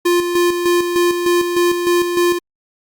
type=tone with tremolo; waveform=square; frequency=349.8 Hz; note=F4; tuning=3 cents sharp; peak=-12 dBFS; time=0.05-2.39 s; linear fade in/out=10 ms; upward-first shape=square; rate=3.3 Hz; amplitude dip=50%; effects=Opus 48 kbps